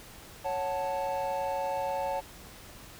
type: chord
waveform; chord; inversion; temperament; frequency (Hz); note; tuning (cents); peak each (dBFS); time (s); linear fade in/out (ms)
triangle; F# minor; second; equal; 554.4 / 740 / 880; C#5 / F#5 / A5; 0 / 0 / 0; -31 / -34 / -31; 0.44-2.21; 20
effects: pink hiss -49 dBFS RMS until 2.99 s